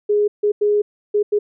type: tone bursts at uneven times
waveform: sine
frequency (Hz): 415.3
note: G#4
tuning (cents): 0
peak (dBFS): -13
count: 5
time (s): 0.09-0.28 / 0.43-0.52 / 0.61-0.82 / 1.14-1.23 / 1.32-1.39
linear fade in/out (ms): 10
effects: none